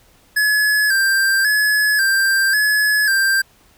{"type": "tone with vibrato", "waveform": "square", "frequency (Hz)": 1639, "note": "G#6", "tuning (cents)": -23, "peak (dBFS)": -14, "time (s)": [0.36, 3.42], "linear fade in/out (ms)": 10, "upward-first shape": "square", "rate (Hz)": 0.92, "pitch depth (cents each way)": 64, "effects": ["pink hiss -53 dBFS RMS until 3.77 s"]}